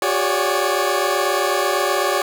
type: tone cluster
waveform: 20% pulse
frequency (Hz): 365.8 / 404.3 / 555 / 583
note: F#4 / G#4 / C#5 / D5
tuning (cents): -20 / -46 / +2 / -13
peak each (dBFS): -18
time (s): 0.02-2.22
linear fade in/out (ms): 2
effects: none